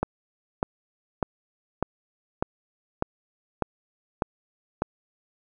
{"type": "click train", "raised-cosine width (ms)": 1, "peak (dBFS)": -9, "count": 9, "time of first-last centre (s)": [0.03, 4.82], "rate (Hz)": 1.67, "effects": []}